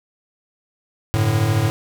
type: chord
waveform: square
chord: G suspended second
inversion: none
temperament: equal with one note detuned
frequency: 96.26 / 110 / 146.83 Hz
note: G2 / A2 / D3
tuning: -31 / 0 / 0 cents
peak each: -24 / -18 / -24 dBFS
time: 1.14-1.7 s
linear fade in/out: 0 ms
effects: none